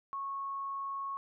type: tone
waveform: sine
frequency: 1100 Hz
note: C#6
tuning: 14 cents flat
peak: -35 dBFS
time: 0.13-1.17 s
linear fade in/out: 0 ms
effects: none